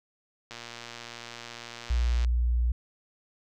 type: click train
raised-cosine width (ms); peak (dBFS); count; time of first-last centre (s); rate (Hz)
0.2; -23; 206; 0.51-2.247; 118
type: tone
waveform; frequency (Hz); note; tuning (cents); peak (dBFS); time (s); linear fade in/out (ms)
sine; 59.7; A#1; +42; -22; 1.9-2.72; 5
effects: none